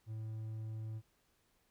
triangle tone, 110 Hz, A2, in tune, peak -38 dBFS, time 0.06-1.02 s, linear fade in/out 50 ms, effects pink hiss -75 dBFS RMS until 1.7 s

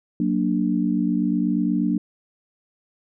sine chord, Gb augmented, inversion none, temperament equal, 185 / 233.1 / 293.7 Hz, Gb3 / Bb3 / D4, 0 / 0 / 0 cents, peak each -23 dBFS, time 0.2-1.98 s, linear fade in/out 2 ms, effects none

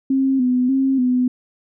sine tone with vibrato, 259 Hz, C4, 17 cents flat, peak -14 dBFS, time 0.1-1.28 s, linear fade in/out 5 ms, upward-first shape square, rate 1.7 Hz, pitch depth 57 cents each way, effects none

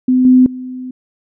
sine tone with level steps, 254.6 Hz, C4, 47 cents flat, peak -8 / -4 / -23 dBFS, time 0.08-0.91 s, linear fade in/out 5 ms, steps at 0.25 / 0.46 s, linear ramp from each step 2 ms, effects none

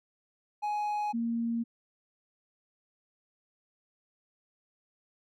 triangle / sine tone pair in turn, 836 / 232.1 Hz, G#5 / A#3, +11 / -7 cents, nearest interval octave + minor seventh, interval 2218 cents, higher first, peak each -27 / -28 dBFS, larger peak first, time 0.62-1.13 / 1.13-1.64 s, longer neither, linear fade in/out 20 ms, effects none

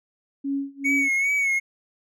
sine tone with tremolo, 277.2 Hz, C#4, in tune, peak -22 dBFS, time 0.44-1.09 s, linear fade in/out 10 ms, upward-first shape sine, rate 2.5 Hz, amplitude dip 95%
triangle tone with vibrato, 2217 Hz, C#7, in tune, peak -18 dBFS, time 0.84-1.6 s, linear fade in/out 20 ms, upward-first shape sine, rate 2.5 Hz, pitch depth 52 cents each way
effects none

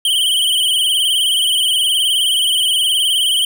square tone with vibrato, 3078 Hz, G7, 32 cents flat, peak -13 dBFS, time 0.05-3.45 s, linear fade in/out 2 ms, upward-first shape sine, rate 19 Hz, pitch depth 79 cents each way, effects none

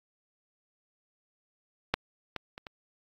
clicks, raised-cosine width 0.3 ms, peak -8 / -18 / -26 / -25 dBFS, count 4, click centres 1.94 / 2.363 / 2.579 / 2.668 s, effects AAC 32 kbps

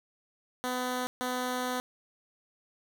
10% pulse tone bursts at uneven times, 251.2 Hz, B3, 30 cents sharp, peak -22 dBFS, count 2, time 0.64-1.07 / 1.21-1.8 s, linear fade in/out 0 ms, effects none

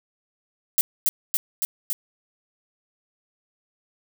violet noise with echo, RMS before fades -18 dBFS, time 0.78-0.81 s, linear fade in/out 0 ms, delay 280 ms, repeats 4, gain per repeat -2 dB, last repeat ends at 1.93 s, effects none

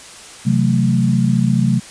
sine chord, F# half-diminished seventh, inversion second, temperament equal, 130.81 / 164.81 / 185 / 220 Hz, C3 / E3 / F#3 / A3, 0 / 0 / 0 / 0 cents, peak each -16 / -22 / -17 / -17 dBFS, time 0.45-1.8 s, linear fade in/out 20 ms, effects white hiss -37 dBFS RMS until 1.9 s + resampled to 22050 Hz

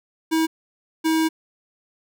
square tone pair in turn, 321.4 / 320.3 Hz, E4 / E4, -44 / -50 cents, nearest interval unison, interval 6 cents, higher first, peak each -18 dBFS, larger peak neither, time 0.31-0.47 / 1.04-1.29 s, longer second, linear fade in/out 20 ms, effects none

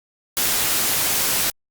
white noise, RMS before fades -20 dBFS, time 0.37-1.5 s, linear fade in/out 0 ms, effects Opus 48 kbps

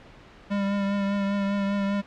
square tone with vibrato, 199.7 Hz, G3, 32 cents sharp, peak -24 dBFS, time 0.5-2.02 s, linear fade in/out 20 ms, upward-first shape triangle, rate 5 Hz, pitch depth 27 cents each way, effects pink hiss -49 dBFS RMS until 2.06 s + low-pass 3000 Hz 12 dB/octave

